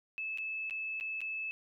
sine tone with dropouts, 2611 Hz, E7, 17 cents flat, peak -35 dBFS, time 0.18-1.51 s, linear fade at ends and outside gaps 0 ms, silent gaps 0.375-0.384 / 0.698-0.708 / 1-1.009 / 1.206-1.215 s, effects none

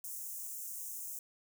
white high-pass noise, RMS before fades -43 dBFS, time 0.04-1.19 s, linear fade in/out 2 ms, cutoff 6300 Hz, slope 48 dB/octave, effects none

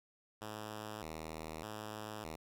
5% pulse tone with vibrato, 92.2 Hz, F#2, 6 cents flat, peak -32 dBFS, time 0.41-2.36 s, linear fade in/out 10 ms, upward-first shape square, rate 0.82 Hz, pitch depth 260 cents each way, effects none

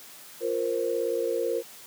sine chord, F suspended fourth, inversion none, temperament just, 349.2 / 465.6 / 523.8 Hz, F4 / Bb4 / C5, 0 / -2 / +2 cents, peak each -32 / -27 / -30 dBFS, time 0.4-1.63 s, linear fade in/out 50 ms, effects white hiss -47 dBFS RMS until 1.86 s + high-pass 150 Hz 12 dB/octave

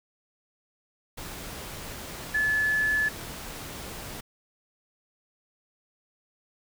sine tone in noise, 1724 Hz, A6, 36 cents flat, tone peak -22 dBFS, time 2.34-3.09 s, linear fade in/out 10 ms, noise pink, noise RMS -39 dBFS, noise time 1.17-4.21 s, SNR +14 dB, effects none

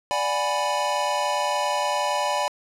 square chord, G# half-diminished seventh, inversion second, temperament equal, 587.3 / 740 / 830.6 / 987.8 Hz, D5 / F#5 / G#5 / B5, 0 / 0 / 0 / 0 cents, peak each -28 / -32 / -28 / -27 dBFS, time 0.11-2.48 s, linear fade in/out 0 ms, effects low-pass 9000 Hz 12 dB/octave

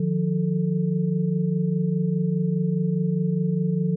sine tone cluster, 152.7 / 177.6 / 440.6 Hz, D#3 / F3 / A4, -32 / +29 / +2 cents, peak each -25 / -22 / -31 dBFS, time 0-3.96 s, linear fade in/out 5 ms, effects none

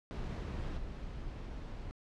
brown noise with level steps, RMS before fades -38 / -43 dBFS, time 0.11-1.91 s, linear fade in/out 0 ms, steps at 0.77 s, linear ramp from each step 10 ms, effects low-pass 5000 Hz 12 dB/octave

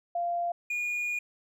sine / triangle tone pair in turn, 693 / 2439 Hz, F5 / D#7, -14 / -35 cents, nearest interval octave + minor seventh, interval 2179 cents, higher second, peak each -27 dBFS, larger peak neither, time 0.15-0.52 / 0.7-1.19 s, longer second, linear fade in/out 5 ms, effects none

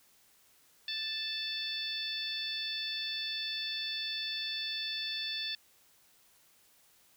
harmonic tone with a mistuned harmonic, 880 Hz, A5, in tune, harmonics 2 / 3 / 4 / 5 / 6, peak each -44 / -43 / -37 / -39 / -47 dBFS, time 0.88-5.55 s, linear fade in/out 2 ms, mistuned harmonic 5, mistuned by +24 cents, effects white hiss -65 dBFS RMS until 7.16 s

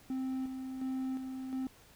triangle tone with tremolo, 261.6 Hz, C4, in tune, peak -31 dBFS, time 0.1-1.67 s, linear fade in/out 2 ms, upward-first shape square, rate 1.4 Hz, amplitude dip 45%, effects pink hiss -60 dBFS RMS until 1.95 s

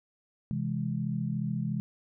sine chord, C augmented, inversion none, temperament equal, 130.81 / 164.81 / 207.7 Hz, C3 / E3 / G#3, 0 / 0 / 0 cents, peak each -33 dBFS, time 0.51-1.8 s, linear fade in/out 0 ms, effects none

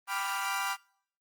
30% pulse chord, G dominant seventh, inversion none, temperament equal, 784 / 987.8 / 1174.7 / 1396.9 Hz, G5 / B5 / D6 / F6, 0 / 0 / 0 / 0 cents, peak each -34 / -33 / -34 / -33 dBFS, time 0.07-0.77 s, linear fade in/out 50 ms, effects noise-tail reverb RT60 0.6 s tail -24 dB re dry + Opus 24 kbps

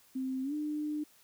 sine tone with pitch glide, 261.6 to 300.5 Hz, C4 to D4, 0 to +40 cents, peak -32 dBFS, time 0.15-1.04 s, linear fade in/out 10 ms, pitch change +240 cents, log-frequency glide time 0.43-0.54 s, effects white hiss -63 dBFS RMS until 1.23 s

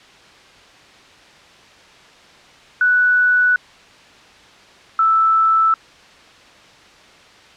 sine tone pair in turn, 1480 / 1318.5 Hz, F#6 / E6, 0 / 0 cents, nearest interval major second, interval 200 cents, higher first, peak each -11 / -11 dBFS, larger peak neither, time 2.81-3.56 / 4.99-5.74 s, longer neither, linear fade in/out 2 ms, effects white hiss -45 dBFS RMS until 7.56 s + low-pass 4000 Hz 12 dB/octave

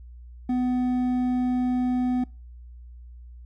triangle tone with hard clipping, 250 Hz, B3, 21 cents sharp, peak -23 dBFS, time 0.49-2.24 s, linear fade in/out 5 ms, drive 9 dB, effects noise-tail reverb RT60 0.3 s tail -24 dB re dry + added 60 Hz sine -41 dBFS peak until 3.45 s

